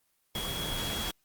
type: tone in noise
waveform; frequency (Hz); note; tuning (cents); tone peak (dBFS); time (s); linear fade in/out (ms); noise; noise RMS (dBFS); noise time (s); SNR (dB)
sine; 3322; G#7; 0; -36; 0.35-1.11; 2; pink; -35; 0.35-1.11; -4
effects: white hiss -73 dBFS RMS until 1.24 s + Opus 24 kbps